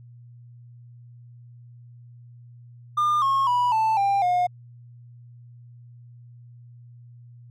triangle tone with pitch steps, 1205 / 1086 / 978.8 / 882.1 / 795 / 716.5 Hz, D6 / C#6 / B5 / A5 / G5 / F5, +44 / -36 / -16 / +4 / +24 / +44 cents, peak -16 dBFS, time 2.97-4.47 s, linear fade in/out 10 ms, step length 250 ms, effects tanh soft clip ceiling -12 dBFS + added 120 Hz sine -44 dBFS peak until 7.5 s

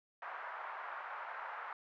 white band-pass noise, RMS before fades -45 dBFS, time 0.22-1.73 s, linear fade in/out 2 ms, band 730 to 1500 Hz, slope 24 dB/octave, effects none

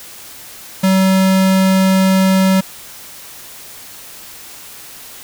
square tone, 190 Hz, F#3, 46 cents sharp, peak -10 dBFS, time 0.83-2.61 s, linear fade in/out 10 ms, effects white hiss -35 dBFS RMS until 5.23 s

